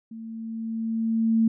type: tone with level ramp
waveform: sine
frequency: 225.1 Hz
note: A3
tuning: 40 cents sharp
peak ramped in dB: -36 to -16 dBFS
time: 0.11-1.48 s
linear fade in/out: 5 ms
effects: none